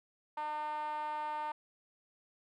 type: tone with band-pass filter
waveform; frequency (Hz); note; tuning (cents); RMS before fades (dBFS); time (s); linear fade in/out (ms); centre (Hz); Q
5% pulse; 302.5; D#4; -49; -38; 0.37-1.52; 5; 900; 5.5
effects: none